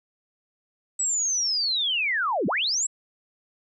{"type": "linear two-way sweep", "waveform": "sine", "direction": "down then up", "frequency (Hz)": [7930, 151, 7930], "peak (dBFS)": -22, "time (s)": [0.99, 2.87], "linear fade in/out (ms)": 10, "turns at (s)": 2.47, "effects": []}